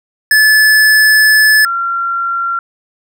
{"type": "tone pair in turn", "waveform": ["square", "sine"], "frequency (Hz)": [1730, 1373.1], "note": ["A6", "F6"], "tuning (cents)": [-30, -30], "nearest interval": "major third", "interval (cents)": 400, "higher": "first", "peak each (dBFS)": [-6, -13], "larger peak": "first", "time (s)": [[0.31, 1.65], [1.65, 2.59]], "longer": "first", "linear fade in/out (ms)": 2, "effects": []}